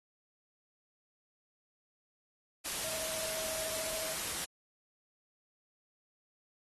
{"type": "tone in noise", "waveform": "sine", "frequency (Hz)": 639, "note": "D#5", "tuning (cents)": 46, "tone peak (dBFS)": -42, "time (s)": [2.83, 4.15], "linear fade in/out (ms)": 20, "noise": "white", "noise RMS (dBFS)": -37, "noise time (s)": [2.64, 4.46], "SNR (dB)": -8, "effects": ["AAC 32 kbps"]}